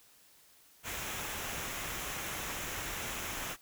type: noise with comb filter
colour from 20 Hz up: pink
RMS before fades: -39 dBFS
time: 0.83-3.57 s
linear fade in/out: 50 ms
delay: 0.22 ms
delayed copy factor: -0.5
effects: white hiss -62 dBFS RMS until 3.61 s